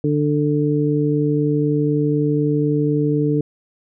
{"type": "harmonic tone", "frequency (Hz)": 148, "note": "D3", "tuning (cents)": 14, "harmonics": [1, 2, 3], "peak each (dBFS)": [-19, -19, -21], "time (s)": [0.04, 3.41], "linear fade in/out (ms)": 2, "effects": []}